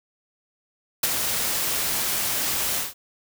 white noise with ADSR envelope, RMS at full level -19 dBFS, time 1.03-2.94 s, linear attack 6 ms, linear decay 28 ms, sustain -6 dB, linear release 160 ms, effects none

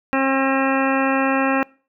harmonic tone, 268.5 Hz, C4, 45 cents sharp, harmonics 1 / 2 / 3 / 4 / 5 / 6 / 7 / 9 / 10, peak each -20 / -23 / -25 / -26 / -27 / -28 / -28 / -30 / -30 dBFS, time 0.13-1.63 s, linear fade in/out 0 ms, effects noise-tail reverb RT60 0.4 s tail -25 dB re dry

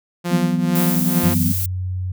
sawtooth tone with tremolo, 174.61 Hz, F3, in tune, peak -14 dBFS, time 0.24-1.35 s, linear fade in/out 20 ms, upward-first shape triangle, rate 2.2 Hz, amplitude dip 85%
sine chord, E suspended second, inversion none, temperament just, 164.81 / 185.42 / 247.2 Hz, E3 / F#3 / B3, 0 / +4 / +2 cents, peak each -21 dBFS, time 0.3-1.53 s, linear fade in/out 20 ms
violet noise, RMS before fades -24 dBFS, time 0.75-1.66 s, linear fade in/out 5 ms
sine tone, 92 Hz, F#2, 9 cents flat, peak -21 dBFS, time 1.23-2.12 s, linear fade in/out 5 ms
effects none

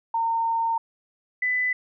sine tone pair in turn, 914 / 1999.2 Hz, A#5 / B6, -34 / +21 cents, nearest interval octave + major second, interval 1355 cents, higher second, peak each -21 dBFS, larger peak neither, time 0.14-0.78 / 1.42-1.73 s, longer first, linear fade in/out 5 ms, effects none

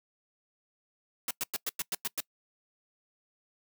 white noise bursts, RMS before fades -32 dBFS, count 8, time 1.28-2.204 s, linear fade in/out 2 ms, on 28 ms, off 100 ms, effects noise-tail reverb RT60 0.1 s tail -24 dB re dry + high-pass 150 Hz 12 dB/octave

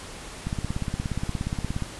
click train, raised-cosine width 5 ms, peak -15 dBFS, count 24, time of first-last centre 0.47-1.823 s, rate 17 Hz, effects pink hiss -40 dBFS RMS until 1.99 s + resampled to 24000 Hz

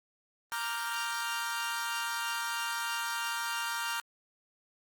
sawtooth chord, G minor seventh, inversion first, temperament equal, 932.3 / 1174.7 / 1396.9 / 1568 Hz, Bb5 / D6 / F6 / G6, 0 / 0 / 0 / 0 cents, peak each -33 / -37 / -33 / -36 dBFS, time 0.52-4 s, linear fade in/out 0 ms, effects Opus 32 kbps

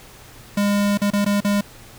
square tone with dropouts, 203.3 Hz, G#3, 37 cents flat, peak -17 dBFS, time 0.57-1.61 s, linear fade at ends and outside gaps 5 ms, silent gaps 0.975-1.016 / 1.104-1.133 / 1.247-1.261 / 1.405-1.446 s, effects added 119 Hz sine -50 dBFS peak until 1.98 s + pink hiss -44 dBFS RMS until 1.98 s

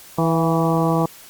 harmonic tone with a mistuned harmonic, 163.4 Hz, E3, 15 cents flat, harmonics 1 / 2 / 3 / 4 / 5 / 6 / 7, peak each -19 / -22 / -24 / -25 / -26 / -27 / -27 dBFS, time 0.18-1.06 s, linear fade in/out 5 ms, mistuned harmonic 4, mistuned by +40 cents, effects white hiss -43 dBFS RMS until 1.29 s + Opus 48 kbps

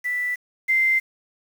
sine tone pair in turn, 1975.5 / 2083 Hz, B6 / C7, 0 / -8 cents, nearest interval minor second, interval 92 cents, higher second, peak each -22 / -16 dBFS, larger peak second, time 0.04-0.36 / 0.68-1 s, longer neither, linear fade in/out 20 ms, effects 7-bit

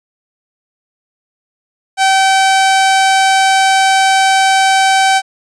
sawtooth tone, 770 Hz, G5, 31 cents flat, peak -4 dBFS, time 1.97-5.22 s, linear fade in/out 50 ms, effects resampled to 22050 Hz

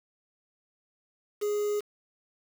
triangle tone with quantisation, 415.3 Hz, G#4, in tune, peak -24 dBFS, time 1.41-1.81 s, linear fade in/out 20 ms, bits 7, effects none

